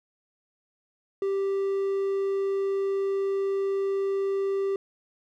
triangle tone, 392 Hz, G4, in tune, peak -22 dBFS, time 1.22-4.76 s, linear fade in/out 2 ms, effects none

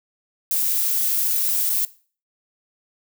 violet noise with dropouts, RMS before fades -21 dBFS, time 0.51-1.85 s, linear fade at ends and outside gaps 1 ms, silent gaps 1.695-1.7 s, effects noise-tail reverb RT60 0.4 s tail -19 dB re dry

